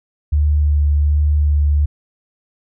sine tone with vibrato, 73.8 Hz, D2, 9 cents sharp, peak -11 dBFS, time 0.32-1.86 s, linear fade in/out 10 ms, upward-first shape sine, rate 1.3 Hz, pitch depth 15 cents each way, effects none

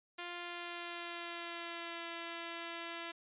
5% pulse tone with pitch glide, 349.2 to 337.1 Hz, F4 to E4, 0 to +39 cents, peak -30 dBFS, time 0.18-3.12 s, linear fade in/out 10 ms, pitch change -61 cents, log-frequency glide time 0.33-2.09 s, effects resampled to 8000 Hz

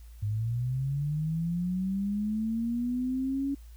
sine linear sweep, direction up, 101.5 to 280.4 Hz, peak -27 dBFS, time 0.22-3.55 s, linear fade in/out 10 ms, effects added 57 Hz sine -45 dBFS peak until 3.76 s + white hiss -63 dBFS RMS until 3.76 s

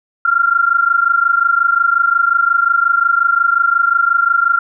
sine tone pair together, 1371.3 / 1396.9 Hz, F6 / F6, -32 / 0 cents, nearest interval unison, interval 32 cents, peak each -13 dBFS, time 0.25-4.59 s, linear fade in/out 5 ms, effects none

